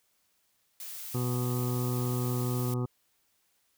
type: noise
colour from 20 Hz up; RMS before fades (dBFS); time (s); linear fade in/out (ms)
blue; -41; 0.8-2.74; 2
type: harmonic tone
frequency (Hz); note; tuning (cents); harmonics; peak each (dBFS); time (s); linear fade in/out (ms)
123.9; B2; +6; 1 / 2 / 3 / 4 / 6 / 7 / 8 / 9 / 10; -29 / -35 / -37 / -43 / -50 / -49 / -52 / -49 / -46; 1.14-2.86; 10
effects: white hiss -72 dBFS RMS until 3.77 s